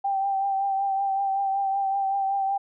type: tone with vibrato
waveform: sine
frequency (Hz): 784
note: G5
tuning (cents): 0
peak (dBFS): -22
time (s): 0.04-2.58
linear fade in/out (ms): 10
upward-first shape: triangle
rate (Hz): 5.3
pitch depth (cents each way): 33
effects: none